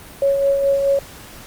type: tone with tremolo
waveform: sine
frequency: 554.4 Hz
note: C#5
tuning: in tune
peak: -12 dBFS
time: 0.22-0.99 s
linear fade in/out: 2 ms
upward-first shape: sine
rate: 4.7 Hz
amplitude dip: 40%
effects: pink hiss -39 dBFS RMS until 1.46 s + Opus 32 kbps